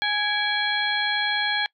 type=harmonic tone with a mistuned harmonic; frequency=830.6 Hz; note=G#5; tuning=in tune; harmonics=1 / 2 / 3 / 4 / 5; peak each=-29 / -25 / -30 / -27 / -30 dBFS; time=0.02-1.66 s; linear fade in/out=0 ms; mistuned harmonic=3; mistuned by=-130 cents; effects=noise-tail reverb RT60 0.1 s tail -24 dB re dry